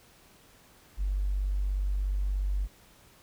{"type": "tone", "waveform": "triangle", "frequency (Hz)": 48.4, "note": "G1", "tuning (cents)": -21, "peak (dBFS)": -22, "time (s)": [0.97, 2.68], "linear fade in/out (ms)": 50, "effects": ["tanh soft clip ceiling -24 dBFS", "pink hiss -58 dBFS RMS until 3.22 s"]}